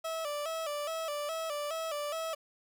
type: tone with vibrato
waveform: 30% pulse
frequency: 617 Hz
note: D#5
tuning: 15 cents flat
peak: -31 dBFS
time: 0.04-2.35 s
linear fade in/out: 10 ms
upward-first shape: square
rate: 2.4 Hz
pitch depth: 88 cents each way
effects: 10-bit